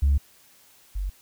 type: tone pair in turn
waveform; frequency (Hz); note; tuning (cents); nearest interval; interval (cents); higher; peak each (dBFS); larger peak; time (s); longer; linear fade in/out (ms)
sine; 70.2 / 47.55; C#2 / F#1; +22 / +48; perfect fifth; 674; first; -15 / -25; first; 0.02-0.18 / 0.95-1.1; first; 10
effects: tanh soft clip ceiling -14 dBFS + white hiss -56 dBFS RMS until 1.21 s